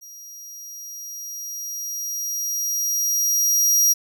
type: tone with level ramp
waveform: sawtooth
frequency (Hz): 5720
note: F8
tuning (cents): +41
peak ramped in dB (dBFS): -37 to -11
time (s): 0.01-3.94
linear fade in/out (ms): 20
effects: none